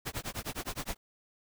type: noise with tremolo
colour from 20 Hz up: pink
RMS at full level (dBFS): -35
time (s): 0.05-0.97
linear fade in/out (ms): 20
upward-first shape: sine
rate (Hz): 9.7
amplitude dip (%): 100
effects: none